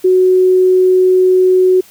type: tone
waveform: sine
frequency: 370 Hz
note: F#4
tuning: in tune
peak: -6 dBFS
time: 0.04-1.81 s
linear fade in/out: 10 ms
effects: white hiss -43 dBFS RMS until 1.9 s